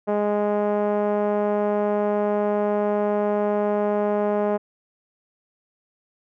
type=tone with low-pass filter; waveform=5% pulse; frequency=207.3 Hz; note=G#3; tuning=3 cents flat; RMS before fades=-22 dBFS; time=0.07-4.58 s; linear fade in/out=20 ms; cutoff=590 Hz; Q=1.6; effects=none